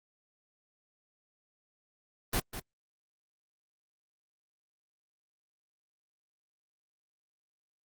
pink noise with echo, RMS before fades -29 dBFS, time 2.33-2.4 s, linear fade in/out 5 ms, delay 200 ms, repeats 1, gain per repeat -10 dB, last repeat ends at 2.6 s, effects Opus 24 kbps

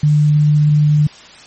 sine tone, 149.4 Hz, D3, 30 cents sharp, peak -8 dBFS, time 0.03-1.07 s, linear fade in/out 5 ms, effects white hiss -39 dBFS RMS until 1.46 s + MP3 32 kbps

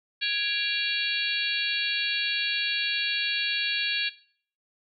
harmonic tone with a mistuned harmonic, 554.4 Hz, C#5, in tune, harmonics 3 / 4 / 5 / 6 / 7 / 8, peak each -31 / -31 / -31 / -31 / -31 / -31 dBFS, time 0.21-4.1 s, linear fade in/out 20 ms, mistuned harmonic 4, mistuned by +120 cents, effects noise-tail reverb RT60 0.5 s tail -17 dB re dry + MP3 96 kbps

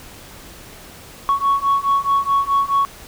sine beating tone pair, 1108.7 / 1113.4 Hz, C#6 / C#6, 0 / +7 cents, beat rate 4.7 Hz, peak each -17 / -16 dBFS, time 1.29-2.85 s, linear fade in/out 0 ms, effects tanh soft clip ceiling -10 dBFS + pink hiss -40 dBFS RMS until 3.07 s

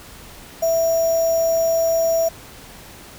sine tone with sample-and-hold, 659.3 Hz, E5, in tune, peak -15 dBFS, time 0.62-2.29 s, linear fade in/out 10 ms, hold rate 6300 Hz, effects pink hiss -41 dBFS RMS until 3.18 s

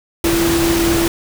sine tone in noise, 335.9 Hz, E4, 33 cents sharp, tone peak -14 dBFS, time 0.24-1.08 s, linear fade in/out 2 ms, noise pink, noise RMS -19 dBFS, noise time 0.24-1.08 s, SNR +2 dB, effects none

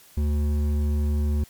triangle tone with hard clipping, 73.9 Hz, D2, 11 cents sharp, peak -22 dBFS, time 0.17-1.44 s, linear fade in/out 5 ms, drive 13 dB, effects white hiss -52 dBFS RMS until 1.49 s + MP3 96 kbps

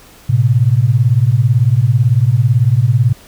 sine beating tone pair, 111.2 / 129.2 Hz, A2 / C3, +19 / -21 cents, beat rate 18 Hz, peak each -11 dBFS, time 0.29-3.13 s, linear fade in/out 10 ms, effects pink hiss -42 dBFS RMS until 3.27 s

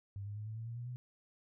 sine tone with pitch steps, 99.7 / 102.86 / 106.12 / 109.48 / 112.95 / 116.53 / 120.22 / 124.03 Hz, G2 / G#2 / G#2 / A2 / A2 / A#2 / B2 / B2, +30 / -16 / +38 / -8 / +46 / 0 / -46 / +8 cents, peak -40 dBFS, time 0.16-0.96 s, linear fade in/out 0 ms, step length 100 ms, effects none

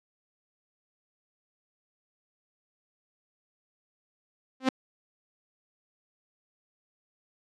sawtooth tone with exponential growth, 261.3 Hz, C4, 2 cents flat, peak -15 dBFS, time 4.6-4.69 s, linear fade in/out 5 ms, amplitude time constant 19 ms, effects low-pass 5000 Hz 12 dB/octave

